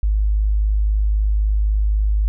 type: tone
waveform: sine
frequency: 51.91 Hz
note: G#1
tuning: in tune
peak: -14 dBFS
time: 0.03-2.28 s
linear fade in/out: 0 ms
effects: none